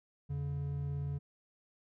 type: tone pair together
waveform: triangle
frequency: 84.4 / 141.96 Hz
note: E2 / C#3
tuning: +41 / +42 cents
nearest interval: major sixth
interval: 901 cents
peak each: -39 / -33 dBFS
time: 0.29-1.19 s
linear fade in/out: 20 ms
effects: none